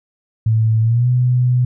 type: tone with pitch glide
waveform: sine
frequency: 111.1 to 124.71 Hz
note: A2 to B2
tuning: +17 to +17 cents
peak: -11 dBFS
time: 0.46-1.65 s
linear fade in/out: 5 ms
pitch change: +200 cents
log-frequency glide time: 0.82-1.08 s
effects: none